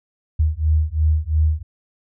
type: beating tone pair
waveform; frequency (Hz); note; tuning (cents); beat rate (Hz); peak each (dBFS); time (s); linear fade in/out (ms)
sine; 76.4 / 79.3; D#2 / D#2; -31 / +33; 2.9; -18; 0.39-1.63; 10
effects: none